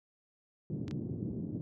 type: band-pass noise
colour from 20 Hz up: pink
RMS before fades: -38 dBFS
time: 0.7-1.61 s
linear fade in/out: 0 ms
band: 110 to 330 Hz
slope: 24 dB/octave
type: clicks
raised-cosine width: 0.2 ms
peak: -30 / -29 dBFS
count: 2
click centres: 0.881 / 0.911 s
effects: none